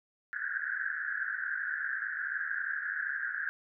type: band-pass noise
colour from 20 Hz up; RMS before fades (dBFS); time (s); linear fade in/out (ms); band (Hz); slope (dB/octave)
white; -35; 0.33-3.49; 0; 1500 to 1700; 96
effects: none